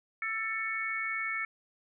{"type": "harmonic tone", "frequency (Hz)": 443.4, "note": "A4", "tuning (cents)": 13, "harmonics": [3, 4, 5], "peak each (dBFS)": [-38, -37, -33], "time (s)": [0.22, 1.45], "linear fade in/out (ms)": 2, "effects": []}